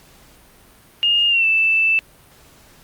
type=tone with pitch glide; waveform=sine; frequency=2836 to 2646 Hz; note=F7 to E7; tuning=+26 to +6 cents; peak=-13 dBFS; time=1.03-1.99 s; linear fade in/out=0 ms; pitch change=-120 cents; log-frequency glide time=1.28-1.46 s; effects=pink hiss -49 dBFS RMS until 2.83 s + Opus 48 kbps